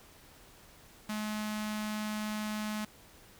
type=tone with notch filter; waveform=sawtooth; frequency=213.2 Hz; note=G#3; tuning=46 cents sharp; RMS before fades=-36 dBFS; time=1.09-2.85 s; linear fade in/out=5 ms; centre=430 Hz; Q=0.84; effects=pink hiss -57 dBFS RMS until 3.39 s